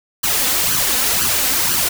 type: noise with flanger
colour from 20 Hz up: white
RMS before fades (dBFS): -17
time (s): 0.23-1.89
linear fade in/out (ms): 10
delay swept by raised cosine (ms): 0.66 to 3.96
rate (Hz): 2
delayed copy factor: +0.7
effects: none